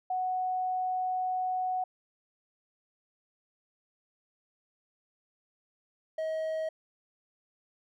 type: tone pair in turn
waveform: sine / triangle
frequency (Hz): 740 / 635.2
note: F#5 / D#5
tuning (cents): 0 / +36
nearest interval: minor third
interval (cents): 264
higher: first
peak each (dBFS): -28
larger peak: neither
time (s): 0.1-1.84 / 6.18-6.69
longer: first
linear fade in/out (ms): 5
effects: none